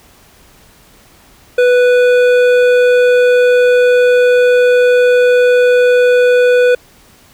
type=tone with hard clipping; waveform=sine; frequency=493.9 Hz; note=B4; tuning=in tune; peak=-8 dBFS; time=1.58-6.75 s; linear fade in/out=5 ms; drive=11 dB; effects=pink hiss -45 dBFS RMS until 7.33 s